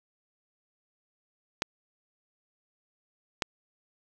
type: clicks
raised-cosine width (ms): 0.2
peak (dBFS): -9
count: 2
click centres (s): 1.621 / 3.422
effects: none